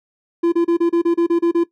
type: tone bursts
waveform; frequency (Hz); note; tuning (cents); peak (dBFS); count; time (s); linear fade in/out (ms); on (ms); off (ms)
triangle; 340; F4; -46; -10; 10; 0.43-1.639; 10; 93; 31
effects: noise-tail reverb RT60 0.1 s tail -17 dB re dry